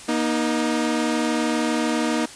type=tone pair together; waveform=sawtooth; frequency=238.2 / 310.9 Hz; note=A#3 / D#4; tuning=+38 / -1 cents; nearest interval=perfect fourth; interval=461 cents; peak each=-19 dBFS; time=0.08-2.26 s; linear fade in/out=10 ms; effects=white hiss -40 dBFS RMS until 2.35 s + resampled to 22050 Hz